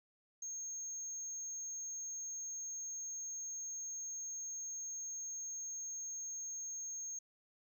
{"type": "tone", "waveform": "sine", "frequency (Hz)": 6470, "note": "G#8", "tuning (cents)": -46, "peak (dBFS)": -39, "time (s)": [0.42, 7.19], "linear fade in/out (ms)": 5, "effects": ["tanh soft clip ceiling -39 dBFS"]}